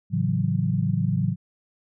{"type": "chord", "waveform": "sine", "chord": "F# minor seventh", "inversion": "first", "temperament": "equal", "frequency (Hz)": [110, 138.59, 164.81, 185], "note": ["A2", "C#3", "E3", "F#3"], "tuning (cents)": [0, 0, 0, 0], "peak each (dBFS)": -26, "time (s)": [0.1, 1.36], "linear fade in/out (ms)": 50, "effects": []}